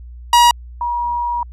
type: tone pair in turn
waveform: 45% pulse / sine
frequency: 957 / 957 Hz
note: A#5 / A#5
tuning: +45 / +45 cents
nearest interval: unison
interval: 0 cents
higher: neither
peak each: -7 / -17 dBFS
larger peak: first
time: 0.33-0.51 / 0.81-1.43 s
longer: second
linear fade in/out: 2 ms
effects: added 60 Hz sine -32 dBFS peak until 1.52 s + low-pass 11000 Hz 12 dB/octave